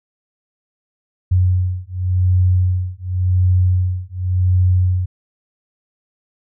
sine beating tone pair, 90.9 / 91.8 Hz, F#2 / F#2, -30 / -13 cents, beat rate 0.9 Hz, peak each -16 dBFS, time 1.31-5.06 s, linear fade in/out 10 ms, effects none

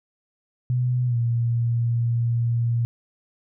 sine tone with pitch glide, 124.5 to 117.65 Hz, B2 to A#2, +14 to +16 cents, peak -19 dBFS, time 0.7-2.85 s, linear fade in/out 0 ms, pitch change -98 cents, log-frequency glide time 1.06-1.17 s, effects none

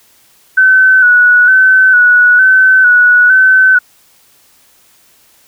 sine tone with vibrato, 1496 Hz, F#6, 19 cents sharp, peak -3 dBFS, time 0.57-3.79 s, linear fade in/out 10 ms, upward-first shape square, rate 1.1 Hz, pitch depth 33 cents each way, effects white hiss -48 dBFS RMS until 5.47 s

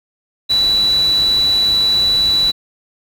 sine tone in noise, 3951 Hz, B7, in tune, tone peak -11 dBFS, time 0.49-2.52 s, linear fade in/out 20 ms, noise pink, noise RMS -29 dBFS, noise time 0.49-2.52 s, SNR +15 dB, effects none

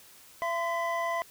triangle tone cluster, 675 / 1026 / 1987 Hz, E5 / C6 / B6, +41 / -34 / +10 cents, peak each -29 / -30 / -34 dBFS, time 0.42-1.22 s, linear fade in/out 0 ms, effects white hiss -54 dBFS RMS until 1.3 s

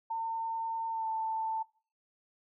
sine tone with pitch glide, 905 to 887.9 Hz, A5 to A5, +48 to +15 cents, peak -31 dBFS, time 0.1-1.63 s, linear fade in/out 10 ms, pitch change -33 cents, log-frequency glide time 0.92-1.07 s, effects noise-tail reverb RT60 0.4 s tail -20 dB re dry

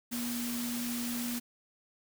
sine tone in noise, 240 Hz, B3, 49 cents flat, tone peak -34 dBFS, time 0.11-1.4 s, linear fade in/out 20 ms, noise white, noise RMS -39 dBFS, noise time 0.11-1.4 s, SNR +2 dB, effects none

